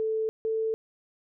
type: tone pair in turn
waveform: sine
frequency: 440 / 443.3 Hz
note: A4 / A4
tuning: 0 / +13 cents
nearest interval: unison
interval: 13 cents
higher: second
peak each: -25 dBFS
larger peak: neither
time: 0-0.29 / 0.45-0.74 s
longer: neither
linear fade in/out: 0 ms
effects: none